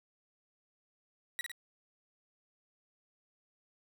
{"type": "tone with echo", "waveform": "30% pulse", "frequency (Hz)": 1923, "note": "B6", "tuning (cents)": -47, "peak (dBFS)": -31, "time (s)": [1.39, 1.41], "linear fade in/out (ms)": 0, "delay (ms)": 53, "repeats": 2, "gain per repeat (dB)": -4, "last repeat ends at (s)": 1.516, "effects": []}